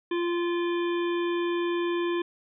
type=harmonic tone with a mistuned harmonic; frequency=346.1 Hz; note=F4; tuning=16 cents flat; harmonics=1 / 3 / 5 / 7 / 9 / 10; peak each=-25 / -35 / -39 / -42 / -44 / -45 dBFS; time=0.11-2.22 s; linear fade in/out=5 ms; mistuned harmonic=10; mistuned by=+16 cents; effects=none